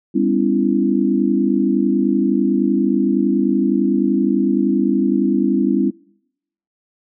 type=tone cluster; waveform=sine; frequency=200.3 / 253.1 / 283.8 / 333 Hz; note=G3 / B3 / C#4 / E4; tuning=+38 / +43 / +41 / +18 cents; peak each=-19 dBFS; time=0.14-5.91 s; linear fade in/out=20 ms; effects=noise-tail reverb RT60 0.8 s tail -25 dB re dry